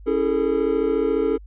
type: chord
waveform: triangle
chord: A major seventh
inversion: first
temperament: equal with one note detuned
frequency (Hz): 277.2 / 329.6 / 415.3 / 449.5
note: C#4 / E4 / G#4 / A4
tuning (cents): 0 / 0 / 0 / +37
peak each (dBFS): -24 / -24 / -21 / -20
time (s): 0.06-1.38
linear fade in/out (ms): 20
effects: added 50 Hz sine -39 dBFS peak until 1.46 s + resampled to 8000 Hz